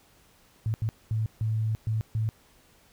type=tone bursts at uneven times; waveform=sine; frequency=110 Hz; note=A2; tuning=in tune; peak=-24 dBFS; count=6; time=0.66-0.74 / 0.82-0.89 / 1.11-1.26 / 1.41-1.75 / 1.87-2.01 / 2.15-2.29 s; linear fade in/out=0 ms; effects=pink hiss -60 dBFS RMS until 2.92 s